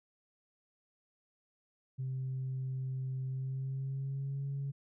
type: tone with pitch glide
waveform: sine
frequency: 131 to 138.79 Hz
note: C3 to C#3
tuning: +2 to +2 cents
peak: -33 dBFS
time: 1.98-4.72 s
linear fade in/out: 20 ms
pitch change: +100 cents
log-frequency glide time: 3.27-4.46 s
effects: tanh soft clip ceiling -31 dBFS